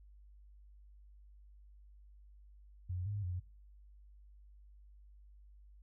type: tone with pitch steps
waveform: sine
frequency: 90.2 / 102.5 / 89.5 Hz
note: F#2 / G#2 / F2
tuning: -44 / -22 / +43 cents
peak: -36 dBFS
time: 2.89-3.4 s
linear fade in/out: 10 ms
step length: 170 ms
effects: noise-tail reverb RT60 0.4 s tail -20 dB re dry + added 50 Hz sine -56 dBFS peak until 5.82 s